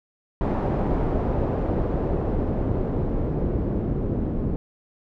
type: noise with low-pass filter sweep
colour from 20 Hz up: pink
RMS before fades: -24 dBFS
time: 0.41-4.56 s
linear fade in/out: 0 ms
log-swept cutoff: 720 to 330 Hz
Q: 1
effects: none